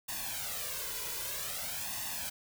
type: noise with flanger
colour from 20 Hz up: white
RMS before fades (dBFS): -38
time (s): 0.08-2.3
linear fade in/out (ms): 10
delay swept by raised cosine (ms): 1.1 to 2.04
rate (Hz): 0.52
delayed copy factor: +0.8
effects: none